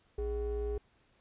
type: ring-modulated tone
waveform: triangle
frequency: 177.3 Hz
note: F3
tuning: 26 cents sharp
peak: -27 dBFS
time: 0.18-0.78 s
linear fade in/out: 5 ms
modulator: 236 Hz
effects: pink hiss -69 dBFS RMS until 1.2 s + resampled to 8000 Hz